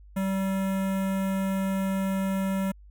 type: tone with notch filter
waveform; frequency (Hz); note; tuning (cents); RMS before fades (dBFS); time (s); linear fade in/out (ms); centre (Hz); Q
square; 192.6; G3; -30; -27; 0.16-2.72; 10; 4600; 0.77
effects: added 50 Hz sine -47 dBFS peak until 2.9 s